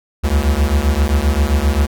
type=beating tone pair; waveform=square; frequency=67.8 / 75.4 Hz; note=C#2 / D2; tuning=-38 / +46 cents; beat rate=7.6 Hz; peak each=-16 dBFS; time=0.23-1.87 s; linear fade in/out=20 ms; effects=none